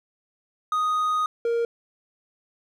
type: tone pair in turn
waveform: triangle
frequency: 1244.5 / 467 Hz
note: D#6 / A#4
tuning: 0 / +3 cents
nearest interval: octave + perfect fourth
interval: 1697 cents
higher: first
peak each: -19 dBFS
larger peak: neither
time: 0.72-1.26 / 1.45-1.65 s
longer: first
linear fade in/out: 2 ms
effects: none